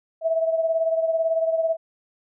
sine beating tone pair, 650 / 668 Hz, E5 / E5, -24 / +23 cents, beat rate 18 Hz, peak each -20 / -27 dBFS, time 0.21-1.77 s, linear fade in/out 50 ms, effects none

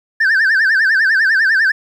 sine tone with vibrato, 1661.2 Hz, G#6, in tune, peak -7 dBFS, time 0.2-1.72 s, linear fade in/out 10 ms, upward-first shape sine, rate 10 Hz, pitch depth 160 cents each way, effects tanh soft clip ceiling -9 dBFS + 8-bit

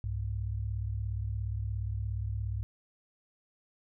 sine tone pair together, 65.41 / 102.49 Hz, C2 / G#2, 0 / -22 cents, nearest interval minor sixth, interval 778 cents, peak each -35 / -33 dBFS, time 0.04-2.63 s, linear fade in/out 0 ms, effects none

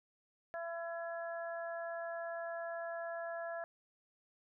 harmonic tone, 336.4 Hz, E4, 35 cents sharp, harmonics 2 / 3 / 4 / 5, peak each -40 / -53 / -50 / -47 dBFS, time 0.54-3.64 s, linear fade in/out 0 ms, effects none

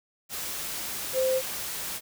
sine tone in noise, 520 Hz, C5, 11 cents flat, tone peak -22 dBFS, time 1.13-1.42 s, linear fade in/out 50 ms, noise white, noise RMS -34 dBFS, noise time 0.29-2.01 s, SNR +9 dB, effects none

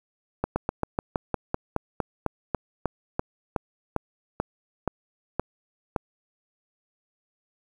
slowing click train, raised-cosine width 1 ms, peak -10 dBFS, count 20, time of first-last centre 0.44-5.962 s, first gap 120 ms, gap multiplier 1.09, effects 8-bit

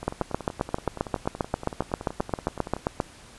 two click trains, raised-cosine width 1 ms, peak -20 / -9 dBFS, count 30 / 23, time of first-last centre 0.03-2.766 / 0.08-3.002 s, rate 10.6 / 7.53 Hz, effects pink hiss -49 dBFS RMS until 3.38 s + resampled to 24000 Hz

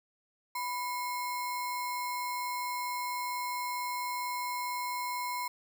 sine tone with sample-and-hold, 987.8 Hz, B5, in tune, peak -32 dBFS, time 0.55-5.48 s, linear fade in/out 5 ms, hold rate 3150 Hz, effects none

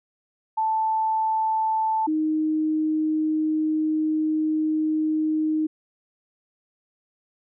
sine tone pair in turn, 880 / 311.1 Hz, A5 / D#4, 0 / 0 cents, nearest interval octave + tritone, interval 1800 cents, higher first, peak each -20 dBFS, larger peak neither, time 0.57-2.07 / 2.07-5.67 s, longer second, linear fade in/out 10 ms, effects none

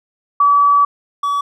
sine / triangle tone pair in turn, 1146 / 1140.8 Hz, D6 / C#6, -43 / +49 cents, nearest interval unison, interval 8 cents, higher first, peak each -8 / -13 dBFS, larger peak first, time 0.4-0.85 / 1.23-1.41 s, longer first, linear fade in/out 5 ms, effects none

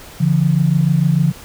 sine tone pair together, 143.3 / 170 Hz, D3 / F3, -42 / -46 cents, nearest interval minor third, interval 296 cents, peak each -14 dBFS, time 0.2-1.32 s, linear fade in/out 10 ms, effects pink hiss -38 dBFS RMS until 1.44 s

